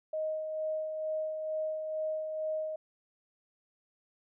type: tone with tremolo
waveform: sine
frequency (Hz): 625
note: D#5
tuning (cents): +8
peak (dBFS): -30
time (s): 0.13-2.76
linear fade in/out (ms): 5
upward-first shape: sine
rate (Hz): 2.2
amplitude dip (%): 40
effects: none